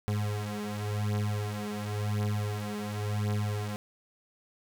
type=beating tone pair; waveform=35% pulse; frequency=103.83 / 104.76 Hz; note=G#2 / G#2; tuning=0 / +16 cents; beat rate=0.93 Hz; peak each=-31 dBFS; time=0.08-3.76 s; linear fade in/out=0 ms; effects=none